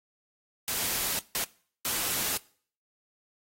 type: noise bursts at uneven times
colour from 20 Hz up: white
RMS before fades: -30 dBFS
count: 3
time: 0.68-1.19 / 1.35-1.44 / 1.85-2.37 s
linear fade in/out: 0 ms
effects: noise-tail reverb RT60 0.5 s tail -22 dB re dry + AAC 48 kbps